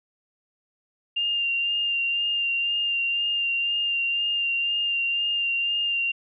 sine tone with vibrato, 2794 Hz, F7, in tune, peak -22 dBFS, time 1.16-6.12 s, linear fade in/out 10 ms, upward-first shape sine, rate 2 Hz, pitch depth 20 cents each way, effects none

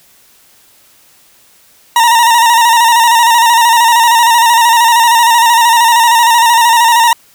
40% pulse tone with vibrato, 932.3 Hz, A#5, in tune, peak -4 dBFS, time 1.96-7.13 s, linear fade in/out 2 ms, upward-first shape square, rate 13 Hz, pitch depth 44 cents each way, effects white hiss -46 dBFS RMS until 7.34 s

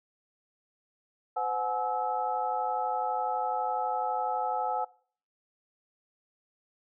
sine tone cluster, 511 / 735 / 847 / 1301 Hz, C5 / F#5 / G#5 / E6, -41 / -12 / +34 / -23 cents, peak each -37 / -31 / -31 / -37 dBFS, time 1.36-4.85 s, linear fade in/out 10 ms, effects noise-tail reverb RT60 0.5 s tail -22 dB re dry

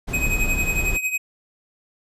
brown noise, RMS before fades -24 dBFS, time 0.07-0.98 s, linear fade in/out 20 ms
square tone with tremolo, 2522 Hz, D#7, 23 cents sharp, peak -19 dBFS, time 0.13-1.18 s, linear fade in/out 10 ms, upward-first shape triangle, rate 11 Hz, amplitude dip 80%
effects resampled to 32000 Hz

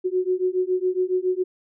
sine beating tone pair, 364.3 / 371.5 Hz, F#4 / F#4, -27 / +7 cents, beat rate 7.2 Hz, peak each -23 dBFS, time 0.04-1.44 s, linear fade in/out 20 ms, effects none

